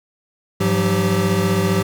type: tone cluster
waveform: square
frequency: 101.6 / 173 / 188.2 / 389.7 Hz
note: G#2 / F3 / F#3 / G4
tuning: -38 / -16 / +30 / -10 cents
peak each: -22 dBFS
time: 0.6-1.83 s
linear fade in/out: 10 ms
effects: none